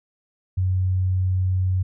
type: tone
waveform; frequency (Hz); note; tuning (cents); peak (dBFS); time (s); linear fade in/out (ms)
sine; 92.8; F#2; +6; -18; 0.57-1.83; 10
effects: none